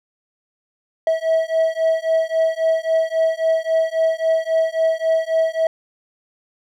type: beating tone pair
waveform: triangle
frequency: 646 / 649.7 Hz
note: E5 / E5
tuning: -35 / -25 cents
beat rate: 3.7 Hz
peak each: -17 dBFS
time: 1.07-5.67 s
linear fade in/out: 2 ms
effects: none